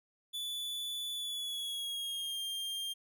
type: tone with pitch glide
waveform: 45% pulse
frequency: 3467 to 3198 Hz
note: A7 to G7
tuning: -26 to +34 cents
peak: -36 dBFS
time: 0.33-2.94 s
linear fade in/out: 20 ms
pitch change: -140 cents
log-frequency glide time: 1.14-2.4 s
effects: none